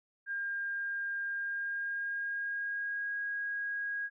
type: tone with pitch glide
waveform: sine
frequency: 1607 to 1641.7 Hz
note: G6 to G#6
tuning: +43 to -20 cents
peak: -33 dBFS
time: 0.26-4.1 s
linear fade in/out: 50 ms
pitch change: +37 cents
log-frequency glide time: 1.32-3.17 s
effects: none